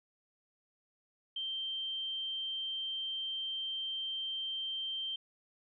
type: tone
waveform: sine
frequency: 3140 Hz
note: G7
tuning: 2 cents sharp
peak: -35 dBFS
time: 1.36-5.16 s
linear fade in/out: 5 ms
effects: none